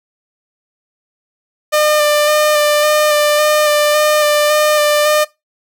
sawtooth tone with vibrato, 600 Hz, D5, 37 cents sharp, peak -6 dBFS, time 1.72-5.25 s, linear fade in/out 20 ms, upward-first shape square, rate 1.8 Hz, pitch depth 15 cents each way, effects noise-tail reverb RT60 0.2 s tail -19 dB re dry

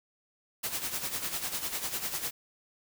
white noise with tremolo, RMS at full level -32 dBFS, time 0.63-2.31 s, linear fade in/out 10 ms, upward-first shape sine, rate 10 Hz, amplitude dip 65%, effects none

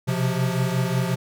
square tone cluster, 127 / 132.5 / 175.6 Hz, B2 / C3 / F3, +49 / +22 / +10 cents, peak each -26 dBFS, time 0.07-1.16 s, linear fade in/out 20 ms, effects none

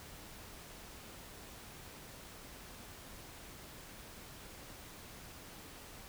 silence, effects pink hiss -52 dBFS RMS until 6.08 s

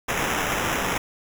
white noise with sample-and-hold, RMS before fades -25 dBFS, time 0.08-0.98 s, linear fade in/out 5 ms, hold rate 4410 Hz, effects none

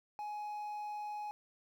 triangle tone with quantisation, 837 Hz, G#5, 13 cents sharp, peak -37 dBFS, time 0.19-1.31 s, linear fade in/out 0 ms, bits 11, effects none

